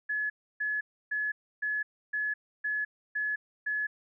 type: tone bursts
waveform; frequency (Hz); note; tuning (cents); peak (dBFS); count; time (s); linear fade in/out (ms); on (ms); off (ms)
sine; 1704; G#6; +44; -28; 8; 0.09-3.87; 10; 210; 300
effects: none